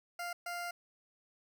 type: tone bursts at uneven times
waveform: 20% pulse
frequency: 698.5 Hz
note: F5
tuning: in tune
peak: -33 dBFS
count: 2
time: 0.19-0.33 / 0.46-0.71 s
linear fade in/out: 5 ms
effects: none